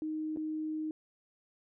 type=tone with dropouts; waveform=sine; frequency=311.1 Hz; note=D#4; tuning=in tune; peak=-33 dBFS; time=0.02-0.91 s; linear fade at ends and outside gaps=1 ms; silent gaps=0.362-0.371 s; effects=none